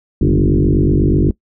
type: tone with frequency modulation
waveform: sine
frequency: 101.9 Hz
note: G#2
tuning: 32 cents flat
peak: -9 dBFS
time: 0.21-1.31 s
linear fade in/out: 5 ms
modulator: 48.2 Hz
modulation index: 5.6
effects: noise-tail reverb RT60 0.1 s tail -21 dB re dry